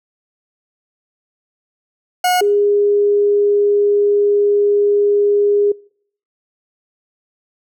40% pulse / sine tone pair in turn, 725 / 409.4 Hz, F#5 / G#4, -35 / -25 cents, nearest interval minor seventh, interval 990 cents, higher first, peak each -11 dBFS, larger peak neither, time 2.24-2.41 / 2.41-5.72 s, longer second, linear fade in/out 5 ms, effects noise-tail reverb RT60 0.6 s tail -25 dB re dry

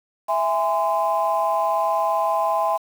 sine chord, E augmented, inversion none, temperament just, 659.3 / 824.1 / 1030.1 Hz, E5 / G#5 / B#5, 0 / -14 / -27 cents, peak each -22 dBFS, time 0.28-2.78 s, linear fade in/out 20 ms, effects tanh soft clip ceiling -10 dBFS + 7-bit

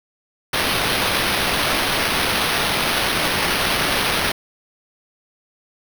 white noise with sample-and-hold, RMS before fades -20 dBFS, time 0.53-4.32 s, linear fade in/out 5 ms, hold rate 7350 Hz, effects none

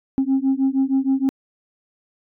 sine beating tone pair, 265.1 / 271.5 Hz, C4 / C#4, +23 / -36 cents, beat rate 6.4 Hz, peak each -18 dBFS, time 0.18-1.29 s, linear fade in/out 0 ms, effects tanh soft clip ceiling -12 dBFS

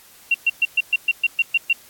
sine tone bursts, 2749 Hz, F7, 28 cents flat, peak -13 dBFS, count 10, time 0.31-1.73 s, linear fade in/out 5 ms, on 34 ms, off 120 ms, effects white hiss -48 dBFS RMS until 1.89 s + AAC 64 kbps

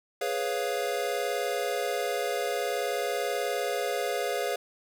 square chord, C# dominant seventh, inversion second, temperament equal, 415.3 / 493.9 / 554.4 / 698.5 Hz, G#4 / B4 / C#5 / E#5, 0 / 0 / 0 / 0 cents, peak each -34 dBFS, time 0.21-4.56 s, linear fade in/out 5 ms, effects none

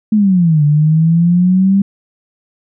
sine exponential two-way sweep, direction down then up, 220 to 145.8 to 199.4 Hz, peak -7 dBFS, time 0.12-1.82 s, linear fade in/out 5 ms, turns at 0.64 s, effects none

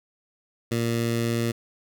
15% pulse tone with notch filter, 116.54 Hz, A#2, in tune, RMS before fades -25 dBFS, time 0.71-1.52 s, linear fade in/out 10 ms, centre 990 Hz, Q 1.5, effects none

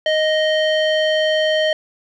square tone with low-pass filter, 622.3 Hz, D#5, in tune, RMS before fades -17 dBFS, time 0.06-1.73 s, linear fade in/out 2 ms, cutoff 3200 Hz, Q 2.3, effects none

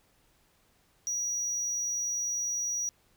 triangle tone, 5790 Hz, F#8, 38 cents flat, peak -28 dBFS, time 1.07-2.89 s, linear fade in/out 0 ms, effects pink hiss -67 dBFS RMS until 3.16 s

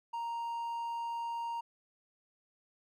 triangle tone, 932.3 Hz, A#5, in tune, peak -33 dBFS, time 0.13-1.61 s, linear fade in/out 10 ms, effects none

